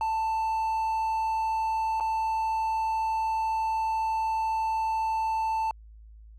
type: tone with dropouts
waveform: triangle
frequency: 886 Hz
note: A5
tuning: 12 cents sharp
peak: -23 dBFS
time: 0.01-5.71 s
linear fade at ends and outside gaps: 1 ms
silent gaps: 2-2.007 s
effects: added 54 Hz sine -46 dBFS peak until 6.38 s